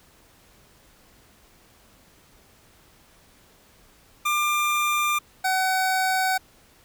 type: tone pair in turn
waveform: 25% pulse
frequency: 1194 / 754 Hz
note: D6 / F#5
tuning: +28 / +32 cents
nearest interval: minor sixth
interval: 796 cents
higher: first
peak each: -17 dBFS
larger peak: neither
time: 4.25-5.19 / 5.44-6.38 s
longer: neither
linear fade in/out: 10 ms
effects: pink hiss -56 dBFS RMS until 6.84 s